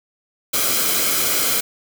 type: noise with comb filter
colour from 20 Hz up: white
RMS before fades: -19 dBFS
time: 0.53-1.61 s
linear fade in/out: 10 ms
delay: 1.1 ms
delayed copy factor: -0.6
effects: none